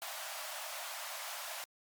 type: high-pass noise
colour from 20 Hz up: pink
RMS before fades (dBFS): -43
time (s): 0.02-1.64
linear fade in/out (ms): 0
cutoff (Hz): 580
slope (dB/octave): 96
effects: Opus 48 kbps